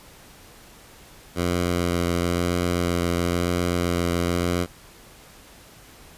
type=tone with vibrato; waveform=10% pulse; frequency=87.31 Hz; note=F2; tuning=in tune; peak=-13 dBFS; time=1.35-4.67 s; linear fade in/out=50 ms; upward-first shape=triangle; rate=1 Hz; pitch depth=17 cents each way; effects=pink hiss -48 dBFS RMS until 6.17 s + resampled to 32000 Hz